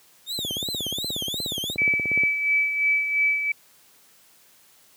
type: tone with vibrato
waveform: 40% pulse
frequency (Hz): 3560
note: A7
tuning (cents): +20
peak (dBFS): -26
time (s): 0.26-1.77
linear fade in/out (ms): 50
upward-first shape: triangle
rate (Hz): 2.8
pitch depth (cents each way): 270
type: click train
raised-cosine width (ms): 2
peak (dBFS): -19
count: 32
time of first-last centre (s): 0.39-2.235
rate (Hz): 16.8
type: tone with tremolo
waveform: sine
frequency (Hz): 2300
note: D7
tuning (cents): -37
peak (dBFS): -17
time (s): 1.78-3.52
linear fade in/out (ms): 5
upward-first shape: sine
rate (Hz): 2.9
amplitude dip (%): 55
effects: white hiss -56 dBFS RMS until 4.96 s + high-pass 80 Hz 12 dB/octave